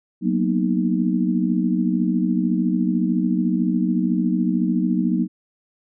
sine chord, B major seventh, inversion second, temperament equal, 185 / 233.1 / 246.9 / 311.1 Hz, F#3 / A#3 / B3 / D#4, 0 / 0 / 0 / 0 cents, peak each -21 / -23 / -24 / -24 dBFS, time 0.21-5.28 s, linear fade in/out 50 ms, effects none

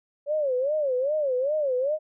sine tone with vibrato, 556 Hz, C#5, 5 cents sharp, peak -22 dBFS, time 0.26-1.99 s, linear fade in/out 50 ms, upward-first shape sine, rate 2.5 Hz, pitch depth 190 cents each way, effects none

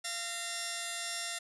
5% pulse tone pair together, 689 / 1836.7 Hz, F5 / A#6, -24 / -26 cents, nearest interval octave + perfect fourth, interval 1698 cents, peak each -27 dBFS, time 0.04-1.39 s, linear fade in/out 10 ms, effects resampled to 24000 Hz

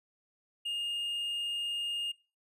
triangle tone, 2834 Hz, F7, 25 cents sharp, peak -31 dBFS, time 0.65-2.12 s, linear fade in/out 10 ms, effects noise-tail reverb RT60 0.3 s tail -20 dB re dry + resampled to 32000 Hz

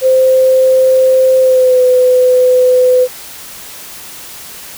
sine tone with pitch glide, 520 to 504.6 Hz, C5 to B4, -11 to +37 cents, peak -5 dBFS, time 0.01-3.08 s, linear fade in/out 50 ms, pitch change -52 cents, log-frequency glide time 1.39-1.82 s, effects white hiss -30 dBFS RMS until 4.77 s

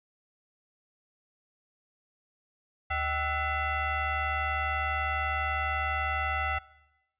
sine tone with frequency modulation, 622 Hz, D#5, 1 cent flat, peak -27 dBFS, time 2.9-6.59 s, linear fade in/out 10 ms, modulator 696 Hz, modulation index 2.7, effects noise-tail reverb RT60 1.0 s tail -21 dB re dry + resampled to 8000 Hz

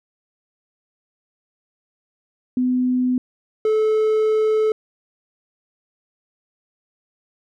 sine / triangle tone pair in turn, 251.9 / 434 Hz, B3 / A4, +34 / -24 cents, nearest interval major sixth, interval 942 cents, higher second, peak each -16 / -13 dBFS, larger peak second, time 2.57-3.18 / 3.65-4.72 s, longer second, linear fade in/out 2 ms, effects none

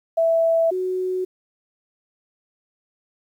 sine tone pair in turn, 659.3 / 369.8 Hz, E5 / F#4, 0 / -1 cents, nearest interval minor seventh, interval 1001 cents, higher first, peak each -15 / -21 dBFS, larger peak first, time 0.17-0.71 / 0.71-1.25 s, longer neither, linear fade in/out 10 ms, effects 9-bit

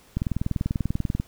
click train, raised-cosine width 5 ms, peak -12 dBFS, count 22, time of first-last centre 0.17-1.199 s, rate 20.4 Hz, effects pink hiss -55 dBFS RMS until 1.27 s

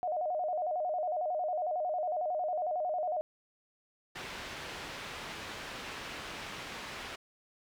sine tone with vibrato, 669 Hz, E5, 25 cents sharp, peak -30 dBFS, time 0.03-3.21 s, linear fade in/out 0 ms, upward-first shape square, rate 11 Hz, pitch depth 140 cents each way
white low-pass noise, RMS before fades -43 dBFS, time 4.15-7.16 s, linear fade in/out 10 ms, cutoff 2900 Hz, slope 12 dB/octave
effects none

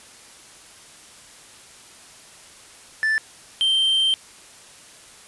triangle tone pair in turn, 1760 / 3136 Hz, A6 / G7, 0 / 0 cents, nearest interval minor seventh, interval 1000 cents, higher second, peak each -16 / -15 dBFS, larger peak second, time 3.03-3.18 / 3.61-4.14 s, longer second, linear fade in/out 0 ms, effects white hiss -46 dBFS RMS until 5.27 s + resampled to 24000 Hz

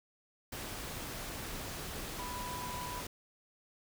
sine tone in noise, 987.8 Hz, B5, in tune, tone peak -41 dBFS, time 2.19-3.01 s, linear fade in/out 5 ms, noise pink, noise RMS -42 dBFS, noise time 0.52-3.07 s, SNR -2 dB, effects none

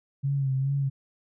sine tone with vibrato, 136.2 Hz, C#3, 30 cents flat, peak -23 dBFS, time 0.23-0.9 s, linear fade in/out 20 ms, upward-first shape sine, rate 2.4 Hz, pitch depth 52 cents each way, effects none

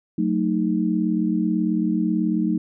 sine chord, D# diminished, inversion first, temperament equal with one note detuned, 185 / 223.3 / 311.1 Hz, F#3 / A3 / D#4, 0 / +26 / 0 cents, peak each -23 dBFS, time 0.18-2.58 s, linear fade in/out 5 ms, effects none

